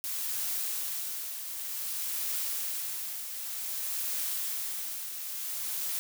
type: noise with tremolo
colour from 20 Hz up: blue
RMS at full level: -32 dBFS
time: 0.04-5.99 s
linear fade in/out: 0 ms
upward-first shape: triangle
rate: 0.54 Hz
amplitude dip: 55%
effects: none